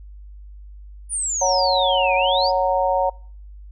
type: exponential two-way sweep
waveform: sine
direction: down then up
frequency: 9690 to 2349 to 5150 Hz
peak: -21 dBFS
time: 1.09-2.52 s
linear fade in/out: 50 ms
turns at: 2.15 s
type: harmonic tone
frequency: 185 Hz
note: F#3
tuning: in tune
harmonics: 3 / 4 / 5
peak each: -20 / -21 / -22 dBFS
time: 1.41-3.1 s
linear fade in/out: 10 ms
effects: noise-tail reverb RT60 0.6 s tail -26 dB re dry + added 50 Hz sine -37 dBFS peak until 3.71 s